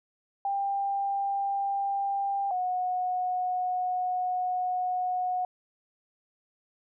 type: tone pair in turn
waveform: sine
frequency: 794 / 730.5 Hz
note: G5 / F#5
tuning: +22 / -22 cents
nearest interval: minor second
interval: 144 cents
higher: first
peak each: -26 dBFS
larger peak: neither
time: 0.45-2.51 / 2.51-5.45 s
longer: second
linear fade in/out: 2 ms
effects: none

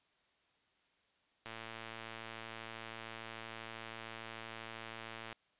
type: click train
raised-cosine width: 0.3 ms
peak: -29 dBFS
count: 438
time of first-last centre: 1.46-5.327 s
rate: 113 Hz
effects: white hiss -74 dBFS RMS until 5.59 s + resampled to 8000 Hz

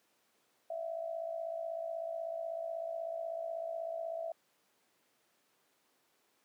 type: tone with amplitude modulation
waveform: sine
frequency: 661 Hz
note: E5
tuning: 5 cents sharp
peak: -33 dBFS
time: 0.7-4.32 s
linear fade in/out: 5 ms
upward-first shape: sine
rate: 56.2 Hz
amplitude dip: 70%
effects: pink hiss -73 dBFS RMS until 6.44 s + high-pass 300 Hz 12 dB/octave

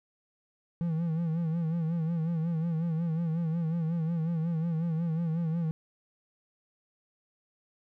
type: tone with vibrato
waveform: triangle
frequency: 164.81 Hz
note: E3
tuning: in tune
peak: -25 dBFS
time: 0.81-5.71 s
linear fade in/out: 0 ms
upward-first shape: sine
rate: 5.5 Hz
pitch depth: 77 cents each way
effects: none

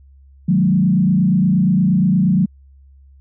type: tone with frequency modulation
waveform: sine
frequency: 184.5 Hz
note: F#3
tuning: 5 cents flat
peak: -11 dBFS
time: 0.48-2.46 s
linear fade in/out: 10 ms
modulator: 28.5 Hz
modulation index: 1.1
effects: added 68 Hz sine -43 dBFS peak until 3.2 s

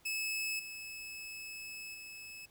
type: tone with level steps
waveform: sawtooth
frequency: 2596 Hz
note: E7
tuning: 27 cents flat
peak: -31 / -40 / -43 dBFS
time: 0.05-2.46 s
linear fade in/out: 10 ms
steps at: 0.59 / 1.94 s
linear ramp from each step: 5 ms
effects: pink hiss -66 dBFS RMS until 2.5 s

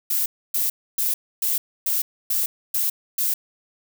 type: noise bursts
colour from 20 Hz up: violet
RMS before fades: -22 dBFS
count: 8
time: 0.1-3.34 s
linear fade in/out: 5 ms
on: 160 ms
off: 280 ms
effects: none

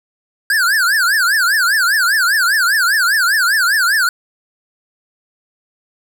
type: tone with vibrato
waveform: square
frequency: 1568 Hz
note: G6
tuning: in tune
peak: -12 dBFS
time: 0.5-4.09 s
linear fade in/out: 2 ms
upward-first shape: triangle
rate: 5 Hz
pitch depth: 260 cents each way
effects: none

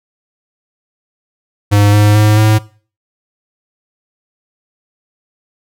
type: tone with pitch steps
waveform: square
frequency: 102.6 / 104.39 / 106.22 / 108.07 Hz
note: G#2 / G#2 / G#2 / A2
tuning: -21 / +9 / +39 / -31 cents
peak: -7 dBFS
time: 1.71-2.59 s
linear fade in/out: 20 ms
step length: 220 ms
effects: noise-tail reverb RT60 0.4 s tail -20 dB re dry

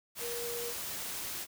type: tone in noise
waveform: sine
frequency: 474.1 Hz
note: A#4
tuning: 29 cents sharp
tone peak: -38 dBFS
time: 0.19-0.74 s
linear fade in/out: 50 ms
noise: white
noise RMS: -39 dBFS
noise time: 0.15-1.47 s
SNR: -2 dB
effects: none

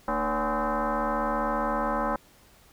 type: tone with frequency modulation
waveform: sine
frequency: 226.5 Hz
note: A#3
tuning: 50 cents flat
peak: -24 dBFS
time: 0.08-2.16 s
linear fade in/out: 2 ms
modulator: 264 Hz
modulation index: 4.4
effects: pink hiss -57 dBFS RMS until 2.72 s

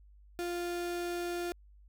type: tone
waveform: 35% pulse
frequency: 349.2 Hz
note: F4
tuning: in tune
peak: -32 dBFS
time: 0.39-1.52 s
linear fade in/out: 0 ms
effects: added 50 Hz sine -55 dBFS peak until 1.88 s

